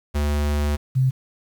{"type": "tone pair in turn", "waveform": ["square", "sine"], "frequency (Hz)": [73.42, 130.49], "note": ["D2", "C3"], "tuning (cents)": [0, -4], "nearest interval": "minor seventh", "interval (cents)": 996, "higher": "second", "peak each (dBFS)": [-20, -15], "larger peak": "second", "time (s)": [[0.14, 0.77], [0.95, 1.11]], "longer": "first", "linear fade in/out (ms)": 20, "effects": ["8-bit"]}